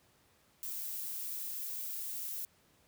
violet noise, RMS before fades -40 dBFS, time 0.63-2.45 s, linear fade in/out 0 ms, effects pink hiss -68 dBFS RMS until 2.87 s + high-pass 60 Hz 12 dB/octave

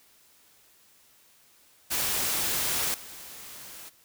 white noise with level steps, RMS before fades -28 / -44 dBFS, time 1.9-3.9 s, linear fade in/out 20 ms, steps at 2.94 s, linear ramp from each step 2 ms, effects white hiss -60 dBFS RMS until 4.04 s

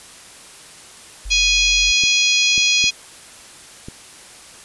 sine tone, 47.2 Hz, F#1, 35 cents sharp, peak -26 dBFS, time 1.25-1.92 s, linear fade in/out 10 ms
harmonic tone, 830.6 Hz, G#5, in tune, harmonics 3 / 4 / 5 / 6 / 7 / 8, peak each -17 / -19 / -21 / -23 / -24 / -25 dBFS, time 1.3-2.91 s, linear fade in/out 20 ms
clicks, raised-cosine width 3 ms, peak -19 dBFS, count 4, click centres 2.037 / 2.579 / 2.841 / 3.885 s
effects white hiss -41 dBFS RMS until 4.64 s + resampled to 24000 Hz

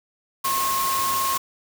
sine tone in noise, 1078 Hz, C#6, 49 cents flat, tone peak -22 dBFS, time 0.44-1.38 s, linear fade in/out 10 ms, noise white, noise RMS -27 dBFS, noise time 0.44-1.38 s, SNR +2 dB, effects none

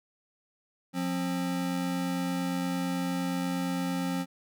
square tone pair together, 178 / 266.7 Hz, F3 / C4, +33 / +33 cents, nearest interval perfect fifth, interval 700 cents, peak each -32 / -32 dBFS, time 0.93-4.26 s, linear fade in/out 50 ms, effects none

